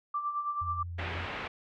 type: tone with tremolo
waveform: sine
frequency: 1174.7 Hz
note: D6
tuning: in tune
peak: -28 dBFS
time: 0.14-0.83 s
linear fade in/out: 5 ms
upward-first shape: sine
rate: 9.3 Hz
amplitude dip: 60%
type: tone with vibrato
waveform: sine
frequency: 86.6 Hz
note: F2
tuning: 14 cents flat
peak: -36 dBFS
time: 0.61-1.26 s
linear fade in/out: 10 ms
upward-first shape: sine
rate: 8.8 Hz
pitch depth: 16 cents each way
type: low-pass noise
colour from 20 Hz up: white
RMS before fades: -38 dBFS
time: 0.98-1.48 s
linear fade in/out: 10 ms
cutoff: 2600 Hz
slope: 24 dB/octave
effects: none